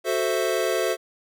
square chord, F# half-diminished seventh, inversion none, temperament equal, 370 / 440 / 523.3 / 659.3 Hz, F#4 / A4 / C5 / E5, 0 / 0 / 0 / 0 cents, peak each -28 dBFS, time 0.04-0.97 s, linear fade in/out 50 ms, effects none

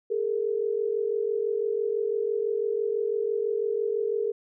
sine tone pair together, 412.1 / 458.1 Hz, G#4 / A#4, -13 / -30 cents, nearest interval major second, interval 183 cents, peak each -27 dBFS, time 0.1-4.32 s, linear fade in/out 10 ms, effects none

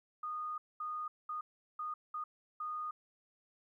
sine tone bursts at uneven times, 1231 Hz, D#6, 19 cents flat, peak -37 dBFS, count 6, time 0.23-0.58 / 0.8-1.08 / 1.29-1.41 / 1.79-1.94 / 2.14-2.24 / 2.6-2.91 s, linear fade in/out 5 ms, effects 13-bit

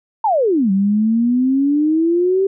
sine exponential two-way sweep, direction down then up, 932.3 to 190.1 to 393.6 Hz, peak -12 dBFS, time 0.24-2.47 s, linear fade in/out 5 ms, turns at 0.71 s, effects none

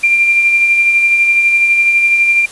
sine tone with tremolo, 2380 Hz, D7, 22 cents sharp, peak -6 dBFS, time 0.03-2.46 s, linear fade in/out 10 ms, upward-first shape sine, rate 12 Hz, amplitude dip 35%, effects white hiss -33 dBFS RMS until 2.51 s + resampled to 24000 Hz

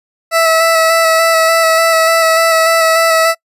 20% pulse tone with vibrato, 654 Hz, E5, 14 cents flat, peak -3 dBFS, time 0.31-3.35 s, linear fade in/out 50 ms, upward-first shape square, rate 3.4 Hz, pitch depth 15 cents each way, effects noise-tail reverb RT60 0.1 s tail -26 dB re dry + resampled to 32000 Hz

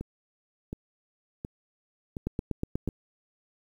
two click trains, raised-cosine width 3 ms, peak -16 / -22 dBFS, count 6 / 5, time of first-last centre 2.27-2.877 / 0.01-2.888 s, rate 8.24 / 1.39 Hz, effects 9-bit

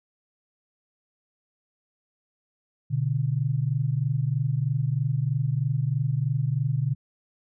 sine tone pair together, 122.3 / 145.44 Hz, B2 / D3, -16 / -16 cents, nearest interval minor third, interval 300 cents, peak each -25 dBFS, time 2.9-6.95 s, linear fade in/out 20 ms, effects none

